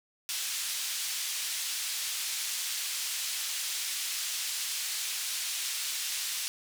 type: band-pass noise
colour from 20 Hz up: pink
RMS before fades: -34 dBFS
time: 0.29-6.48 s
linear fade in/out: 0 ms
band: 3300 to 12000 Hz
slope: 12 dB/octave
effects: none